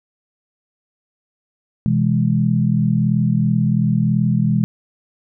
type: chord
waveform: sine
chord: E major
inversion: second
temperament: equal with one note detuned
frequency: 126.65 / 164.81 / 207.7 Hz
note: B2 / E3 / G#3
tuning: +44 / 0 / 0 cents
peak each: -18 dBFS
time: 1.86-4.64 s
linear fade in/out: 0 ms
effects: none